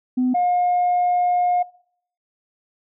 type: tone pair in turn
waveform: sine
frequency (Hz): 252.7 / 714.7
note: B3 / F5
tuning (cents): +40 / +40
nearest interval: octave + tritone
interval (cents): 1800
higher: second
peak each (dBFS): -15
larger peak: neither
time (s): 0.17-0.34 / 0.34-1.63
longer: second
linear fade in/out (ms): 10
effects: noise-tail reverb RT60 0.6 s tail -22 dB re dry + tanh soft clip ceiling -13 dBFS